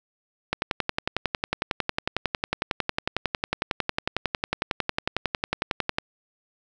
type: click train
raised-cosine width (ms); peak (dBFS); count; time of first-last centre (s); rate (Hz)
0.3; -7; 61; 0.53-5.985; 11
effects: none